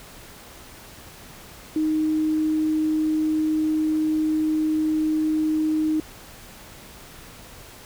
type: tone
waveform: sine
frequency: 311.1 Hz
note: D#4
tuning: in tune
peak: -19 dBFS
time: 1.76-6 s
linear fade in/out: 2 ms
effects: pink hiss -44 dBFS RMS until 7.85 s